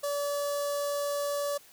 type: tone with notch filter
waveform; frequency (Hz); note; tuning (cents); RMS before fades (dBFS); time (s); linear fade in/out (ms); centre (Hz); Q
sawtooth; 574; D5; -40; -31; 0.03-1.58; 10; 2300; 0.66
effects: white hiss -56 dBFS RMS until 1.72 s